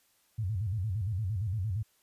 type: tone with vibrato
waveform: sine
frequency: 100.5 Hz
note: G2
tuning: 44 cents sharp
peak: -29 dBFS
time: 0.38-1.83 s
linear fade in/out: 10 ms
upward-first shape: square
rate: 8.7 Hz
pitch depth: 170 cents each way
effects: white hiss -69 dBFS RMS until 2.02 s + resampled to 32000 Hz